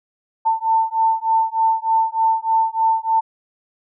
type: beating tone pair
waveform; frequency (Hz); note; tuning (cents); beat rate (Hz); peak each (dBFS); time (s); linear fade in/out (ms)
sine; 893 / 896.3; A5 / A5; +25 / +32; 3.3; -18; 0.45-3.21; 20
effects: none